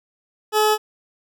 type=tone; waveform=20% pulse; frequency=427.6 Hz; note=A4; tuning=49 cents flat; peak=-10 dBFS; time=0.52-0.78 s; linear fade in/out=50 ms; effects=none